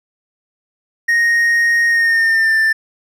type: tone with pitch glide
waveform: triangle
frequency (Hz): 1864.7 to 1777.4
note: A#6 to A6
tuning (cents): 0 to +17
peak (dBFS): -9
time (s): 1.08-2.73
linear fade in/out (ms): 10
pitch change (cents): -83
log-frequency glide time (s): 1.88-2.58
effects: none